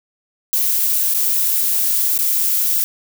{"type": "noise with dropouts", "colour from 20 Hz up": "violet", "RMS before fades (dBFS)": -17, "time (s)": [0.53, 2.84], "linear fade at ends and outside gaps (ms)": 0, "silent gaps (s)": [[1.139, 1.146], [2.177, 2.189]], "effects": []}